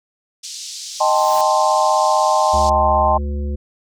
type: band-pass noise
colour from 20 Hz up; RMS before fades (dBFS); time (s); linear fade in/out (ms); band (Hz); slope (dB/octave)
pink; -31; 0.43-2.7; 10; 4200 to 7200; 24
type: noise with exponential growth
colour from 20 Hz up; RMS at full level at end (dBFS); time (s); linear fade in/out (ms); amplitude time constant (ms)
white; -30; 0.72-1.41; 1; 150
type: chord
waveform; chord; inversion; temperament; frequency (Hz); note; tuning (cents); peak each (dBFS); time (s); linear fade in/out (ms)
sine; A half-diminished seventh; second; equal; 622.3 / 784 / 880 / 1046.5; Eb5 / G5 / A5 / C6; 0 / 0 / 0 / 0; -18; 1-3.18; 10
type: harmonic tone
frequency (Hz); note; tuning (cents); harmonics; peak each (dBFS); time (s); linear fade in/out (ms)
72; D2; -34; 1 / 3 / 5 / 7; -20 / -30 / -34 / -37; 2.53-3.56; 10
effects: none